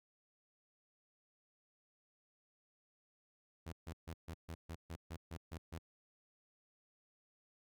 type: tone bursts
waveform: sawtooth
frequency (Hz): 82.41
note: E2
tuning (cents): 0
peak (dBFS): -40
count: 11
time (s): 3.66-5.786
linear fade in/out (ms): 10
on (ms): 66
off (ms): 140
effects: none